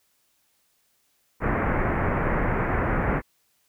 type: low-pass noise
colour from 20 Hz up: pink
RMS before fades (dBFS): -24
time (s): 1.4-3.22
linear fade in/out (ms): 50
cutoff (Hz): 2100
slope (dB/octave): 48
effects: white hiss -68 dBFS RMS until 3.68 s